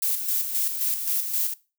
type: noise with tremolo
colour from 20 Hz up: violet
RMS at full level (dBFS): -24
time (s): 0.02-1.54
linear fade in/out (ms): 5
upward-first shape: square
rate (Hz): 3.8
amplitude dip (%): 50
effects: noise-tail reverb RT60 0.3 s tail -19 dB re dry